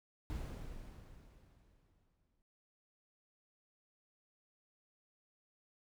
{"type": "noise with exponential decay", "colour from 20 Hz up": "brown", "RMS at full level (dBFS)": -41, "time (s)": [0.3, 2.42], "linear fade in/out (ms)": 0, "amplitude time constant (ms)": 460, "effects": []}